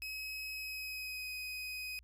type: tone with pitch glide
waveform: 30% pulse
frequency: 2555 to 2510 Hz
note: D#7 to D#7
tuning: +45 to +15 cents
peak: -37 dBFS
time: 0.02-1.99 s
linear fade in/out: 0 ms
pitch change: -30 cents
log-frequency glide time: 0.52-1.31 s
effects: added 60 Hz sine -59 dBFS peak until 2.03 s